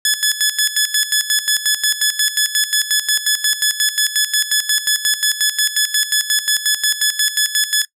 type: tone with tremolo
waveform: 10% pulse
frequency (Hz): 1713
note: A6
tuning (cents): -47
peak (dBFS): -3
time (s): 0.05-7.85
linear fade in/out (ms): 2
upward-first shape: square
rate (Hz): 5.6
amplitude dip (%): 75
effects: noise-tail reverb RT60 0.1 s tail -20 dB re dry